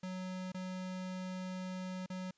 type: tone with dropouts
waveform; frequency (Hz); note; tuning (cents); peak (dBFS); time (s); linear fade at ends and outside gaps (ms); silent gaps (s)
square; 185; F#3; 0; -40; 0.03-2.31; 5; 0.52-0.544 / 2.062-2.1
effects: white hiss -75 dBFS RMS until 2.37 s + resampled to 16000 Hz